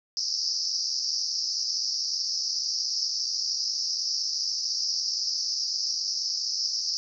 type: band-pass noise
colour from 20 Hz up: white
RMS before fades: -29 dBFS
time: 0.17-6.97 s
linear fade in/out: 0 ms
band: 4800 to 5600 Hz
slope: 96 dB/octave
effects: none